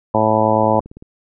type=harmonic tone; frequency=109.1 Hz; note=A2; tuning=14 cents flat; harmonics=1 / 2 / 3 / 4 / 5 / 6 / 7 / 8 / 9; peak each=-23 / -21 / -23 / -24 / -18 / -20 / -22 / -19 / -21 dBFS; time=0.14-0.8 s; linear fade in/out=5 ms
type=click train; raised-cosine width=3 ms; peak=-24 dBFS; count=8; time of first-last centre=0.64-1.025 s; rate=18.2 Hz
effects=none